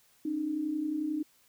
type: tone pair together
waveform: sine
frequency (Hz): 275 / 306.2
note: C#4 / D#4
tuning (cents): -14 / -28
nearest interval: major second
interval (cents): 186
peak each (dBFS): -37 / -30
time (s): 0.25-1.23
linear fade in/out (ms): 5
effects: white hiss -65 dBFS RMS until 1.48 s